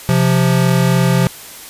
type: tone pair together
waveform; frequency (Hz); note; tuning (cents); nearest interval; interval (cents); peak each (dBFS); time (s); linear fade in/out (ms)
square; 130.81 / 174.14; C3 / F3; 0 / -5; perfect fourth; 495; -14; 0.09-1.27; 0
effects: white hiss -34 dBFS RMS until 1.69 s + resampled to 32000 Hz